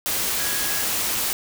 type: tone in noise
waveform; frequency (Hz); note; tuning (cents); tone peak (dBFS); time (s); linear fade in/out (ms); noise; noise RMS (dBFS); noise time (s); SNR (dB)
sine; 1661.2; G#6; 0; -33; 0.39-0.84; 0; white; -24; 0.06-1.33; -12
effects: none